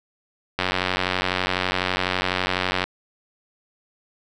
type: click train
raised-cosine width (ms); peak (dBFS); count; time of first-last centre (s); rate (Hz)
0.3; -5; 208; 0.59-2.84; 92
effects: none